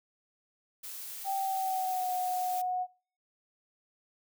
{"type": "noise", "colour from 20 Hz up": "blue", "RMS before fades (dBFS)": -42, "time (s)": [0.83, 2.62], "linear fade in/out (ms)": 10}
{"type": "tone with pitch glide", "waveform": "sine", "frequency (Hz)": [780, 732], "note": ["G5", "F#5"], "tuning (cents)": [-9, -19], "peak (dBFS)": -29, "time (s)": [1.24, 2.87], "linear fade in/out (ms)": 50, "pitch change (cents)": -110, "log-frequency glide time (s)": [1.36, 2.09]}
{"effects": ["noise-tail reverb RT60 0.5 s tail -26 dB re dry"]}